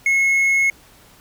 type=tone; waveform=triangle; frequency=2176 Hz; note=C#7; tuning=33 cents flat; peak=-12 dBFS; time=0.06-0.7 s; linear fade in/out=2 ms; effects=pink hiss -49 dBFS RMS until 1.2 s